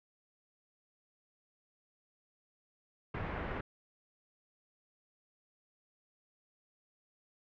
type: low-pass noise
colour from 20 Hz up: pink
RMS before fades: -39 dBFS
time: 3.14-3.61 s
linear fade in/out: 5 ms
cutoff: 2200 Hz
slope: 24 dB/octave
effects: none